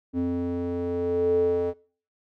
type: tone with band-pass filter sweep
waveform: square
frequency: 87.3 Hz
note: F2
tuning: in tune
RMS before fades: -25 dBFS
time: 0.13-1.74 s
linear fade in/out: 50 ms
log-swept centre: 300 to 490 Hz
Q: 9
effects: noise-tail reverb RT60 0.4 s tail -21 dB re dry